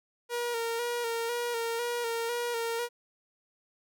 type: tone with vibrato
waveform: sawtooth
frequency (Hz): 470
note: A#4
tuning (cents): +14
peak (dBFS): -26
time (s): 0.29-2.89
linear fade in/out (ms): 50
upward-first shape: square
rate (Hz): 2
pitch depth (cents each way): 33
effects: none